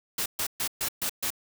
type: noise bursts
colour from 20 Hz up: white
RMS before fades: -29 dBFS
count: 6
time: 0.18-1.304 s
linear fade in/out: 5 ms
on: 79 ms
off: 130 ms
effects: none